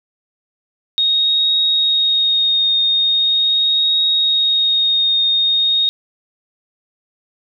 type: tone with vibrato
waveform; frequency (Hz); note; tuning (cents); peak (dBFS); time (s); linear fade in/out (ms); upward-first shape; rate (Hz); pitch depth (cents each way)
sine; 3729; A#7; 0; -12; 0.98-5.89; 0; triangle; 0.41; 18
effects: none